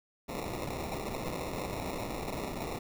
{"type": "noise with sample-and-hold", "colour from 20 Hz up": "white", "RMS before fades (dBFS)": -37, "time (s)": [0.28, 2.79], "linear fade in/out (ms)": 10, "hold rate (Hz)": 1575, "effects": []}